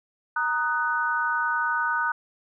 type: chord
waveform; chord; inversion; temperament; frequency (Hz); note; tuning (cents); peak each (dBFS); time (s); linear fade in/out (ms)
sine; D# minor; second; just; 933.4 / 1244.5 / 1493.4; A#5 / D#6 / F#6; +2 / 0 / +16; -28 / -28 / -25; 0.36-2.12; 5
effects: none